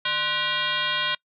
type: tone with frequency modulation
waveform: sine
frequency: 2376 Hz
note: D7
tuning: 20 cents sharp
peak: -22 dBFS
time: 0.05-1.15 s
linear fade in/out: 5 ms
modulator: 444 Hz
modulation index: 3.1
effects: noise-tail reverb RT60 0.1 s tail -25 dB re dry